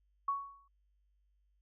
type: tone with exponential decay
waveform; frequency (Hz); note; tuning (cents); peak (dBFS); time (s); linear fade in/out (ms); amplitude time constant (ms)
sine; 1115; C#6; +10; -28; 0.28-0.68; 5; 86
effects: added 50 Hz sine -70 dBFS peak until 1.61 s